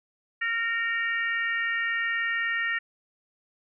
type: harmonic tone with a mistuned harmonic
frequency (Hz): 460.9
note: A#4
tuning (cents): -20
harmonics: 3 / 4 / 5 / 6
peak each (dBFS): -34 / -26 / -34 / -38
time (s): 0.41-2.79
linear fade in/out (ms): 10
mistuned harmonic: 6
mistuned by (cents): +18
effects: none